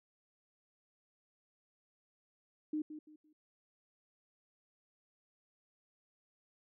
sine tone with echo, 305.7 Hz, D#4, 30 cents flat, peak -33 dBFS, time 2.73-2.82 s, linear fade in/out 5 ms, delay 170 ms, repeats 3, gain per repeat -11 dB, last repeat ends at 3.33 s, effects none

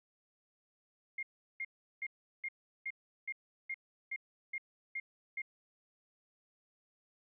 sine tone bursts, 2126 Hz, C7, 27 cents sharp, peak -36 dBFS, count 11, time 1.18-5.419 s, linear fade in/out 5 ms, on 49 ms, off 370 ms, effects none

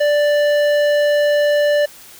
sine tone with tanh clipping, 587.3 Hz, D5, in tune, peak -14 dBFS, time 0-1.86 s, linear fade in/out 10 ms, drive 14 dB, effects white hiss -41 dBFS RMS until 2.19 s

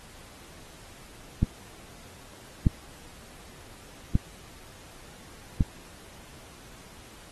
clicks, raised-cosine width 5 ms, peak -8 dBFS, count 4, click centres 1.43 / 2.668 / 4.154 / 5.608 s, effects pink hiss -50 dBFS RMS until 7.31 s + AAC 32 kbps

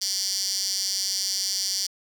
15% pulse tone with high-pass filter, 193.5 Hz, G3, 22 cents flat, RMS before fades -27 dBFS, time 0.01-1.87 s, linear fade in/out 10 ms, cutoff 5100 Hz, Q 7.1, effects 9-bit

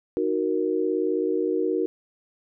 sine chord, D# minor, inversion none, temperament equal, 311.1 / 370 / 466.2 Hz, D#4 / F#4 / A#4, 0 / 0 / 0 cents, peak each -27 / -25 / -26 dBFS, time 0.17-1.86 s, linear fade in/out 0 ms, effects none

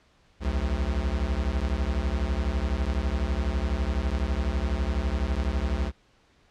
square beating tone pair, 60.4 / 72.4 Hz, B1 / D2, -38 / -24 cents, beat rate 12 Hz, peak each -28 dBFS, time 0.4-5.92 s, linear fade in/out 50 ms, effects pink hiss -62 dBFS RMS until 6.5 s + low-pass 5000 Hz 12 dB/octave

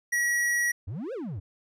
square tone, 1918 Hz, A#6, 49 cents sharp, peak -24 dBFS, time 0.12-0.72 s, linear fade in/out 10 ms
triangle exponential two-way sweep, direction up then down, 82.41 to 559 to 82.41 Hz, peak -30 dBFS, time 0.87-1.4 s, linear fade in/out 10 ms, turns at 1.13 s
effects resampled to 32000 Hz

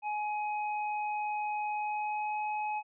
square tone with pitch glide, 841 to 846.8 Hz, G#5 to G#5, +22 to +33 cents, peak -32 dBFS, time 0.02-2.83 s, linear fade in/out 50 ms, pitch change +11 cents, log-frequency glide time 1.72-2.4 s, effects resampled to 8000 Hz

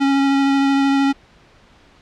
square tone with vibrato, 275.4 Hz, C#4, 11 cents flat, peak -14 dBFS, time 0-1.13 s, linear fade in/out 20 ms, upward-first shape triangle, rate 13 Hz, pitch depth 13 cents each way, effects pink hiss -50 dBFS RMS until 2.01 s + low-pass 4000 Hz 12 dB/octave

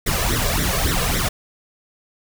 pink noise with flanger, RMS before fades -20 dBFS, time 0.06-1.29 s, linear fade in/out 10 ms, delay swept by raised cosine 0.52 to 1.82 ms, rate 3.6 Hz, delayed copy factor +0.8, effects none

